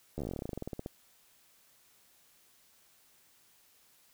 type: slowing click train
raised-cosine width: 2 ms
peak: -24 dBFS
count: 22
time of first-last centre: 0.18-0.861 s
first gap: 12 ms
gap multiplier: 1.09
effects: white hiss -65 dBFS RMS until 4.13 s